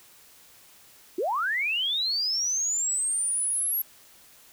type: linear sweep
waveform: sine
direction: up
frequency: 316.9 to 11690 Hz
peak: -24 dBFS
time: 1.18-3.82 s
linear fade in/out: 5 ms
effects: white hiss -54 dBFS RMS until 4.52 s